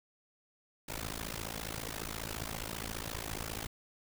pink noise with amplitude modulation, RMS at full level -36 dBFS, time 0.88-3.67 s, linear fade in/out 10 ms, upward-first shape sine, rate 54.7 Hz, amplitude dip 100%, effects none

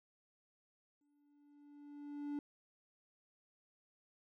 triangle tone with exponential growth, 290 Hz, D4, 22 cents flat, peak -35 dBFS, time 1.01-2.39 s, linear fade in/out 2 ms, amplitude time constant 300 ms, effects none

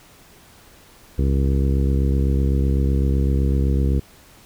harmonic tone, 67.9 Hz, C#2, 35 cents flat, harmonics 1 / 2 / 3 / 4 / 5 / 6 / 7, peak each -17 / -23 / -27 / -29 / -31 / -33 / -34 dBFS, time 1.18-4 s, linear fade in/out 10 ms, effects pink hiss -49 dBFS RMS until 4.45 s

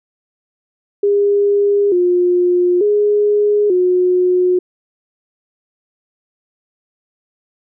sine tone with pitch steps, 405.6 / 356 / 415 / 362.6 Hz, G#4 / F4 / G#4 / F#4, -41 / +33 / -1 / -35 cents, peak -10 dBFS, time 1.03-4.59 s, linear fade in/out 5 ms, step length 890 ms, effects none

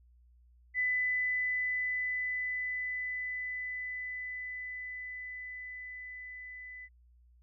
sine tone with level ramp, 2000 Hz, B6, 21 cents sharp, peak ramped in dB -27 to -44 dBFS, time 0.74-6.89 s, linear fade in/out 50 ms, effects added 60 Hz sine -59 dBFS peak until 7.42 s

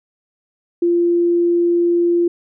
sine tone, 345.2 Hz, F4, 20 cents flat, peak -12 dBFS, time 0.82-2.28 s, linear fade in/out 5 ms, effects none

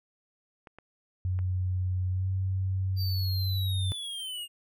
clicks, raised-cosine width 0.5 ms, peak -32 dBFS, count 3, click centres 0.672 / 0.786 / 1.39 s
sine tone with pitch glide, 91.9 to 94.7 Hz, F#2 to F#2, -11 to +41 cents, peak -26 dBFS, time 1.25-3.92 s, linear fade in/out 0 ms, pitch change +52 cents, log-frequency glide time 2.1-2.28 s
square linear sweep, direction down, 4699 to 2812 Hz, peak -35 dBFS, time 2.96-4.48 s, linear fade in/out 50 ms
effects none

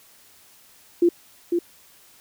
sine tone with echo, 345.2 Hz, F4, 20 cents flat, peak -13 dBFS, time 1.02-1.09 s, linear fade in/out 5 ms, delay 500 ms, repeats 1, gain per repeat -5 dB, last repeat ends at 1.59 s, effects white hiss -53 dBFS RMS until 2.2 s

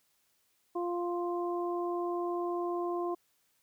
harmonic tone, 349.2 Hz, F4, in tune, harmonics 1 / 2 / 3, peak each -32 / -38 / -39 dBFS, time 0.75-3.15 s, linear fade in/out 10 ms, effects white hiss -73 dBFS RMS until 3.62 s

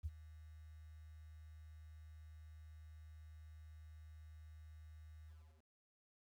sine tone with ADSR envelope, 78 Hz, D#2, 5 cents sharp, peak -37 dBFS, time 0.03-5.65 s, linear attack 29 ms, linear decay 34 ms, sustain -17 dB, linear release 370 ms, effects 12-bit

